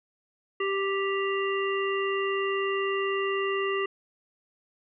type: harmonic tone with a mistuned harmonic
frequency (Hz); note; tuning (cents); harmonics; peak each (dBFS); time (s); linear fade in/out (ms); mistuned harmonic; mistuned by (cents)
392; G4; 0; 1 / 3 / 5 / 7; -27 / -32 / -34 / -35; 0.6-3.86; 5; 7; +25
effects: none